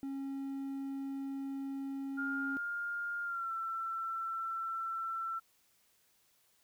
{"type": "tone", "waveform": "triangle", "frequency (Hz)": 273.1, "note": "C#4", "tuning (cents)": -26, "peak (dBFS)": -35, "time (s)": [0.03, 2.57], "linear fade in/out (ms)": 0}
{"type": "tone with pitch glide", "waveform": "sine", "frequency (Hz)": [1409, 1341.5], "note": ["F6", "E6"], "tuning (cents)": [15, 30], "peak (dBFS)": -35, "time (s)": [2.17, 5.4], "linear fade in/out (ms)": 20, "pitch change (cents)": -85, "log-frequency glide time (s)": [3.23, 3.51]}
{"effects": ["white hiss -71 dBFS RMS until 6.63 s"]}